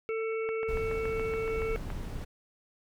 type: harmonic tone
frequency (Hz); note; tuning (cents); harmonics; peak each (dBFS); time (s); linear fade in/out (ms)
445.7; A4; +22; 1 / 3 / 5 / 6; -30 / -42 / -41 / -48; 0.09-1.76; 0
type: click train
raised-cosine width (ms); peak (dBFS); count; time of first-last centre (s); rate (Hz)
0.5; -25; 11; 0.49-1.902; 7.08
type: noise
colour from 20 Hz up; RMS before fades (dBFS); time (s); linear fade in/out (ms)
brown; -37; 0.68-2.25; 10
effects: none